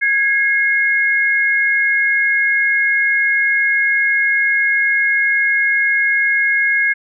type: tone pair together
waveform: sine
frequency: 1653.7 / 2154 Hz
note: G#6 / C7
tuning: -8 / +50 cents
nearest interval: perfect fourth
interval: 458 cents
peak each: -15 dBFS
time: 0.01-6.94 s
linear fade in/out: 20 ms
effects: none